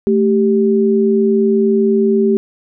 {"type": "tone pair together", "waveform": "sine", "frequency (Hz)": [219.5, 391.1], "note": ["A3", "G4"], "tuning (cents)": [-4, -4], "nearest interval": "minor seventh", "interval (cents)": 1000, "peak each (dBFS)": [-13, -12], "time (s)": [0.07, 2.37], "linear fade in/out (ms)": 0, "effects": []}